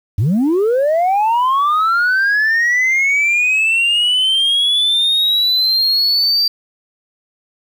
sine linear sweep, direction up, 86 to 4698 Hz, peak -9 dBFS, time 0.18-6.48 s, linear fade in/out 5 ms, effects tanh soft clip ceiling -10 dBFS + 7-bit

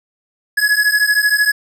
square beating tone pair, 1682 / 1695 Hz, G#6 / G#6, +22 / +35 cents, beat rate 13 Hz, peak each -15 / -16 dBFS, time 0.57-1.52 s, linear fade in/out 10 ms, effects resampled to 32000 Hz + 8-bit

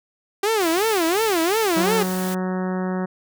sawtooth tone with vibrato, 382.2 Hz, G4, 44 cents flat, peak -14 dBFS, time 0.43-2.03 s, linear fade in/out 5 ms, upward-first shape sine, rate 2.8 Hz, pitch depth 290 cents each way
white noise, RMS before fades -33 dBFS, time 0.6-2.35 s, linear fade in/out 10 ms
harmonic tone, 185 Hz, F#3, in tune, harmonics 1 / 2 / 3 / 4 / 5 / 6 / 7 / 8 / 9 / 10, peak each -23 / -29 / -33 / -35 / -37 / -39 / -40 / -41 / -42 / -43 dBFS, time 1.76-3.06 s, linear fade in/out 10 ms
effects none

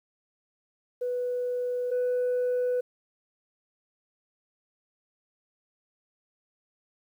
sine tone pair in turn, 493.9 / 496.3 Hz, B4 / B4, 0 / +8 cents, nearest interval unison, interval 8 cents, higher second, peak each -26 / -22 dBFS, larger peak second, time 1.01-1.91 / 1.91-2.81 s, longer neither, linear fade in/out 10 ms, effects tanh soft clip ceiling -22 dBFS + 10-bit

